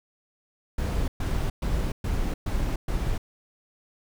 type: noise bursts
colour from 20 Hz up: brown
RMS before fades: -26 dBFS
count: 6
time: 0.78-3.18 s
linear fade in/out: 5 ms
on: 300 ms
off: 120 ms
effects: none